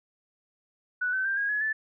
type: tone with pitch steps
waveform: sine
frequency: 1480 / 1530.4 / 1582.6 / 1636.5 / 1692.2 / 1749.9 Hz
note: F#6 / G6 / G6 / G#6 / G#6 / A6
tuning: 0 / -42 / +16 / -26 / +32 / -10 cents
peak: -25 dBFS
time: 1.01-1.73 s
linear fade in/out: 10 ms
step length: 120 ms
effects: none